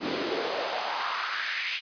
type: noise with high-pass filter sweep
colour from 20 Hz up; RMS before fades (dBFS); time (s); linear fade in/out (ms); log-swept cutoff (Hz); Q
pink; -30; 0-1.81; 50; 260 to 2600; 3.2
effects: resampled to 11025 Hz